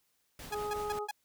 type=noise with tremolo; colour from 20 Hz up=pink; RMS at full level=-45 dBFS; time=0.39-0.99 s; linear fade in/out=2 ms; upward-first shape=sine; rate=5.5 Hz; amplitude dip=45%
type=harmonic tone; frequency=417.6 Hz; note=G#4; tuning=10 cents sharp; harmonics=1 / 2 / 3; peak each=-36 / -39 / -41 dBFS; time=0.5-1.08 s; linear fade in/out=50 ms
type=tone bursts; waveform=sawtooth; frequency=834 Hz; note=G#5; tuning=7 cents sharp; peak=-30 dBFS; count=4; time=0.52-1.112 s; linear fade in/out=5 ms; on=28 ms; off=160 ms
effects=white hiss -75 dBFS RMS until 1.24 s